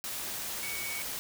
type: tone in noise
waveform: sine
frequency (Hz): 2244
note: C#7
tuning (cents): +21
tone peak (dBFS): -38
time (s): 0.63-1.02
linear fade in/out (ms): 0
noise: white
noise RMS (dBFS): -37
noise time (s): 0.04-1.19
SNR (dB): -4
effects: none